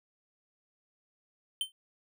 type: tone with exponential decay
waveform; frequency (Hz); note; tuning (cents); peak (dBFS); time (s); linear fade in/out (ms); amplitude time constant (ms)
square; 3100; G7; -20; -26; 1.61-1.72; 1; 22
effects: none